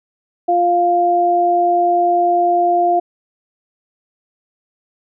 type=tone pair together; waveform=sine; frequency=350 / 700 Hz; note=F4 / F5; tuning=+4 / +4 cents; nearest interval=octave; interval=1200 cents; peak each=-18 / -12 dBFS; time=0.48-3 s; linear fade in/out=10 ms; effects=none